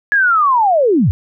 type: linear sweep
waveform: sine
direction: down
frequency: 1700 to 70.1 Hz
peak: -9 dBFS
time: 0.12-1.11 s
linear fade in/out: 0 ms
effects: none